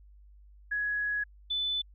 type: tone pair in turn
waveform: sine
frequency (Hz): 1675 / 3500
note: G#6 / A7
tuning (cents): +14 / -10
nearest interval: octave + minor second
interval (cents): 1276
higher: second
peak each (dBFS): -28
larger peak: neither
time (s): 0.71-1.24 / 1.5-1.82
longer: first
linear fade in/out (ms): 10
effects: added 50 Hz sine -52 dBFS peak until 1.94 s

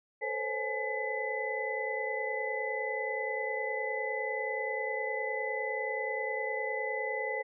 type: tone cluster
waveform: sine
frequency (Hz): 442.7 / 512 / 542 / 843 / 2008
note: A4 / C5 / C#5 / G#5 / B6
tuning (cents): +11 / -38 / -39 / +26 / +28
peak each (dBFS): -38 / -39 / -39 / -39 / -35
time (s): 0.21-7.43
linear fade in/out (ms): 20
effects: none

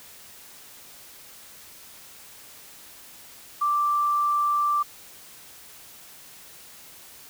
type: tone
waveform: sine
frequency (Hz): 1174.7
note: D6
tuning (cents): 0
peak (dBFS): -20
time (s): 3.61-4.83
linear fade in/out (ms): 10
effects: white hiss -47 dBFS RMS until 7.29 s

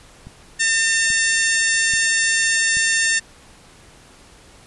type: click train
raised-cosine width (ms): 5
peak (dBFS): -24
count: 4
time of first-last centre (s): 0.27-2.77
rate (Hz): 1.2
type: harmonic tone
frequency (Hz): 902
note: A5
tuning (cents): +43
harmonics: 2 / 3 / 4 / 5 / 6 / 7 / 8 / 9 / 10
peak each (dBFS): -18 / -26 / -29 / -30 / -28 / -28 / -24 / -32 / -27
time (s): 0.59-3.2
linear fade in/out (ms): 20
effects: pink hiss -47 dBFS RMS until 4.66 s + resampled to 24000 Hz

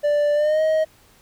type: tone with pitch glide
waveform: triangle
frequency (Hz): 587.3 to 629.5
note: D5 to D#5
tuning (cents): 0 to +20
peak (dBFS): -14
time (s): 0.03-0.85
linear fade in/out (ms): 20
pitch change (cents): +120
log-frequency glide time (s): 0.34-0.62
effects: pink hiss -54 dBFS RMS until 1.21 s

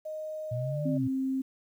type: tone with pitch glide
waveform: sine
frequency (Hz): 621 to 594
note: D#5 to D5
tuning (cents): -3 to +20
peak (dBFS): -34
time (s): 0.05-0.98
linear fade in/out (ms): 10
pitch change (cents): -77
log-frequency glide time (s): 0.7-0.79
type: linear two-way sweep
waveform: sine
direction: up then down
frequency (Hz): 115.8 to 158.2 to 115.8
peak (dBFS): -30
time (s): 0.51-1.08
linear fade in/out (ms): 10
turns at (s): 0.89
type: tone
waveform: sine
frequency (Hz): 264.9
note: C4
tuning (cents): +22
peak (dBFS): -27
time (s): 0.85-1.42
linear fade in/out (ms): 10
effects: 10-bit

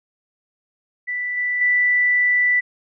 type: tone with level steps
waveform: sine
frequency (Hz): 1975.5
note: B6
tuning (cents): 0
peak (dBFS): -22 / -19 / -14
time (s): 1.07-2.61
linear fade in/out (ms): 20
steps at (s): 1.37 / 1.61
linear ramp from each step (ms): 5
effects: none

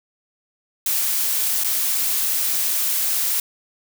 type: noise with dropouts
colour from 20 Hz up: blue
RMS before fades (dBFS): -21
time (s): 0.86-3.4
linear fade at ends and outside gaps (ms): 2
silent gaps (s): 1.637-1.644
effects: none

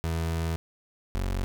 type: tone pair in turn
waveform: 30% pulse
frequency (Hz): 82.2 / 46.13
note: E2 / F#1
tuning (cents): -4 / -4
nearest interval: minor seventh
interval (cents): 1000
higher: first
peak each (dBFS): -24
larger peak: neither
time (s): 0.04-0.56 / 1.15-1.44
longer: first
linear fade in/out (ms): 0
effects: none

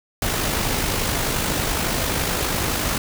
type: noise with amplitude modulation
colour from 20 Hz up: pink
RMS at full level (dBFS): -21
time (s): 0.22-2.98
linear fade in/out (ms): 2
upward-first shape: sine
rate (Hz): 51.7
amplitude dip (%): 35
effects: none

